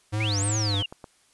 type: tone with vibrato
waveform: square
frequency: 103.9 Hz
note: G#2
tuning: 1 cent sharp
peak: -25 dBFS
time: 0.12-0.83 s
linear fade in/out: 20 ms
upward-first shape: triangle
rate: 2.7 Hz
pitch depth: 91 cents each way
type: exponential two-way sweep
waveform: sine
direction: up then down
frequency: 2071 to 8900 to 2733 Hz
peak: -27 dBFS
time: 0.2-0.86 s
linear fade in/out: 5 ms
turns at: 0.45 s
type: clicks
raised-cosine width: 1 ms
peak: -25 dBFS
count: 4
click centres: 0.742 / 0.824 / 0.925 / 1.042 s
effects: white hiss -62 dBFS RMS until 1.33 s + resampled to 24000 Hz

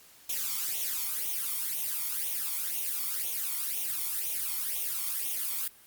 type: noise with flanger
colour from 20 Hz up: blue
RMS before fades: -32 dBFS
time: 0.29-5.68 s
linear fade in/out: 5 ms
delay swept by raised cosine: 0.31 to 0.92 ms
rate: 2 Hz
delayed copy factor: +0.75
effects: white hiss -56 dBFS RMS until 5.86 s + Opus 48 kbps

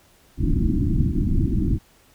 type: low-pass noise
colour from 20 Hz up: pink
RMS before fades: -20 dBFS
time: 0.37-1.79 s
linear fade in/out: 50 ms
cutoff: 340 Hz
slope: 96 dB/octave
effects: pink hiss -56 dBFS RMS until 2.14 s

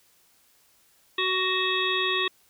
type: harmonic tone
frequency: 373.1 Hz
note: F#4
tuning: 14 cents sharp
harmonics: 1 / 3 / 5 / 7 / 9 / 10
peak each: -30 / -30 / -30 / -30 / -30 / -30 dBFS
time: 1.18-2.28 s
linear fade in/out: 5 ms
effects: white hiss -62 dBFS RMS until 2.49 s

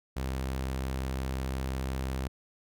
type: tone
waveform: sawtooth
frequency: 65.7 Hz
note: C2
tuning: 8 cents sharp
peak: -27 dBFS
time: 0.16-2.28 s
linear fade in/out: 10 ms
effects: none

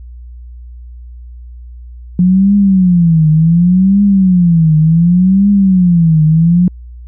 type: tone with vibrato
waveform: sine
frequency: 177 Hz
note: F3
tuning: 23 cents sharp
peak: -5 dBFS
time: 2.19-6.68 s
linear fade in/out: 2 ms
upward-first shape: triangle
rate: 0.68 Hz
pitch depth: 250 cents each way
effects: added 60 Hz sine -28 dBFS peak until 7.07 s

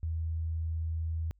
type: tone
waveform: sine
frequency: 81.1 Hz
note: E2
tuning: 28 cents flat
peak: -30 dBFS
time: 0.03-1.31 s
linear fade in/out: 0 ms
effects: added 50 Hz sine -62 dBFS peak until 1.39 s

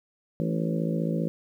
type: harmonic tone with a mistuned harmonic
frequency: 55 Hz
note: A1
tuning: in tune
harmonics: 3 / 4 / 5 / 6 / 7 / 8 / 9 / 10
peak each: -27 / -31 / -36 / -35 / -39 / -41 / -36 / -37 dBFS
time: 0.4-1.28 s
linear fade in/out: 0 ms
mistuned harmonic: 5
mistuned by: +29 cents
effects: 10-bit

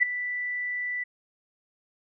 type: tone with ADSR envelope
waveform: sine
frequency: 1975.5 Hz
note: B6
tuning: in tune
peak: -14 dBFS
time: 0-1.04 s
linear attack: 28 ms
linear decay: 6 ms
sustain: -14 dB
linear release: 11 ms
effects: none

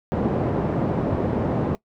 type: band-pass noise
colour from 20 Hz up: pink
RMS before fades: -23 dBFS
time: 0.12-1.75 s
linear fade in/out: 0 ms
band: 120 to 590 Hz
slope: 12 dB/octave
effects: noise-tail reverb RT60 0.1 s tail -20 dB re dry

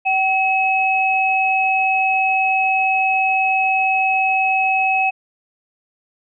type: tone pair together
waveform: sine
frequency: 763 / 2569 Hz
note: G5 / E7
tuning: -47 / -45 cents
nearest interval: octave + major sixth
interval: 2102 cents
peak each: -17 dBFS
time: 0.05-5.11 s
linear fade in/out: 20 ms
effects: none

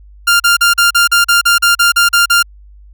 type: tone bursts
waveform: sawtooth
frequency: 1396.9 Hz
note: F6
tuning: in tune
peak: -3 dBFS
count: 13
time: 0.27-2.428 s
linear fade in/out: 10 ms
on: 130 ms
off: 39 ms
effects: added 50 Hz sine -36 dBFS peak until 2.93 s

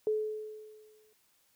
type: tone with exponential decay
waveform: sine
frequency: 430 Hz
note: A4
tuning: 40 cents flat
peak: -25 dBFS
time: 0.07-1.13 s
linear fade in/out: 1 ms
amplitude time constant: 230 ms
effects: white hiss -70 dBFS RMS until 1.55 s

